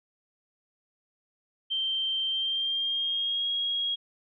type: tone with pitch glide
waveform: sine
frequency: 3136 to 3288 Hz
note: G7 to G#7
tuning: 0 to -18 cents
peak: -26 dBFS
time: 1.7-3.96 s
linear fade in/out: 20 ms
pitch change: +82 cents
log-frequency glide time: 2.27-3.5 s
effects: none